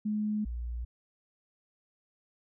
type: tone pair in turn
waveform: sine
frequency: 211.7 / 59.26 Hz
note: G#3 / A#1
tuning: +33 / +29 cents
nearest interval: octave + minor seventh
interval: 2204 cents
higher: first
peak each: -28 / -33 dBFS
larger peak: first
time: 0.05-0.45 / 0.45-0.85 s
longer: neither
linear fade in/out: 10 ms
effects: none